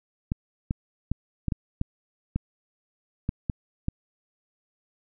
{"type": "clicks", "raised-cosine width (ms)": 5, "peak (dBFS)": -13, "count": 10, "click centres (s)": [0.319, 0.709, 1.116, 1.483, 1.522, 1.814, 2.36, 3.291, 3.498, 3.884], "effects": []}